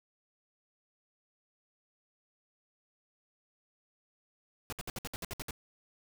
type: noise bursts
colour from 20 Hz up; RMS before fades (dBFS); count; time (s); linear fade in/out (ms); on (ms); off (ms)
pink; -39; 10; 4.7-5.508; 0; 25; 62
effects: none